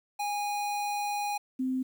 square / sine tone pair in turn, 822 / 258.9 Hz, G#5 / C4, -18 / -18 cents, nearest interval octave + minor sixth, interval 2000 cents, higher first, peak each -30 / -27 dBFS, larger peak second, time 0.19-1.38 / 1.59-1.83 s, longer first, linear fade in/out 10 ms, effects 10-bit

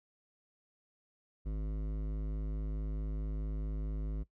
triangle tone with hard clipping, 52.3 Hz, G#1, 13 cents sharp, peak -36 dBFS, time 1.45-4.24 s, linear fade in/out 20 ms, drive 18 dB, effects noise-tail reverb RT60 0.1 s tail -18 dB re dry

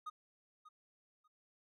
triangle tone with echo, 1242 Hz, D#6, 3 cents flat, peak -39 dBFS, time 0.06-0.1 s, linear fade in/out 10 ms, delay 590 ms, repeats 2, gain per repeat -14 dB, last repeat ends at 1.28 s, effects none

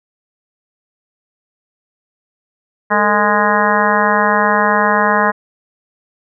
harmonic tone with a mistuned harmonic, 207.7 Hz, G#3, in tune, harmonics 1 / 2 / 3 / 4 / 5 / 6 / 7 / 8 / 9, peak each -20 / -21 / -19 / -18 / -16 / -21 / -22 / -19 / -21 dBFS, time 2.9-5.32 s, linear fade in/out 20 ms, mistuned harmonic 2, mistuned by +120 cents, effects none

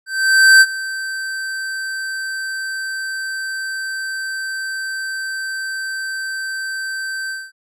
square tone with ADSR envelope, 1553 Hz, G6, 17 cents flat, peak -5 dBFS, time 0.06-7.52 s, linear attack 550 ms, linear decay 44 ms, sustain -18 dB, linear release 220 ms, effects low-pass 11000 Hz 12 dB/octave

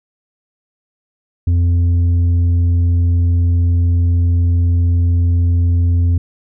triangle tone with tanh clipping, 86.4 Hz, F2, 18 cents flat, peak -11 dBFS, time 1.47-6.18 s, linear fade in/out 5 ms, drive 9 dB, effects none

